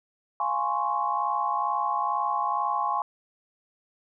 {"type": "chord", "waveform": "sine", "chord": "Db major seventh", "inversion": "first", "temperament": "equal", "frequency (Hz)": [698.5, 830.6, 1046.5, 1108.7], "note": ["F5", "Ab5", "C6", "Db6"], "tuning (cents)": [0, 0, 0, 0], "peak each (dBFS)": [-34, -28, -29, -29], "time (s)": [0.4, 3.02], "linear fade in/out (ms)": 2, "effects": []}